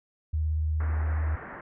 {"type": "tone with vibrato", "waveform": "sine", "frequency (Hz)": 77.8, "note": "D#2", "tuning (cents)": 0, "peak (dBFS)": -24, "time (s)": [0.33, 1.36], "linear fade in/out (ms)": 10, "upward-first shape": "sine", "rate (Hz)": 17, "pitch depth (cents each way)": 23}
{"type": "low-pass noise", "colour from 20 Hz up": "white", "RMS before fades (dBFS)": -42, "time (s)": [0.8, 1.61], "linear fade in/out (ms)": 5, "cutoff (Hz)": 1900, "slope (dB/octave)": 48}
{"effects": []}